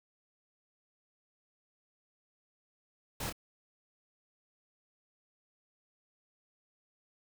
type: noise with echo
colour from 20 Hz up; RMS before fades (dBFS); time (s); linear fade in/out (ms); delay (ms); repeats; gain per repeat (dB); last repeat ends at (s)
pink; -38; 3.2-3.3; 5; 26; 1; -5; 3.326
effects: none